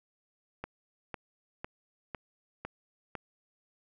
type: click train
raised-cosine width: 0.5 ms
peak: -22 dBFS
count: 6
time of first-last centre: 0.64-3.153 s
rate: 1.99 Hz
effects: none